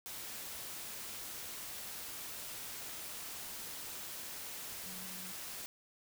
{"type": "tone in noise", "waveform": "sine", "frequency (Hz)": 185, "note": "F#3", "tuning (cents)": 0, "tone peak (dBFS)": -52, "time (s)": [4.86, 5.32], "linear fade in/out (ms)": 0, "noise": "white", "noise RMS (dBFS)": -45, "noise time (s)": [0.06, 5.66], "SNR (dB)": -10, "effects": []}